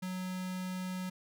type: tone with notch filter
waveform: square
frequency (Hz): 184.6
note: F#3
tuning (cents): -4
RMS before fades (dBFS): -38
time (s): 0.02-1.1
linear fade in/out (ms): 10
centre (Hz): 440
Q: 1
effects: none